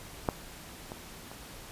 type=clicks; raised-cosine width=1 ms; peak=-12 / -25 / -29 dBFS; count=3; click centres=0.288 / 0.919 / 1.315 s; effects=pink hiss -47 dBFS RMS until 1.71 s + resampled to 32000 Hz